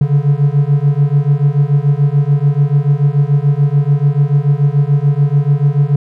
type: beating tone pair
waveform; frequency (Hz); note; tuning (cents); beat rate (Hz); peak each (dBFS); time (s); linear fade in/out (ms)
triangle; 140 / 146.9; C#3 / D3; +18 / +1; 6.9; -10; 0.01-5.96; 5
effects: none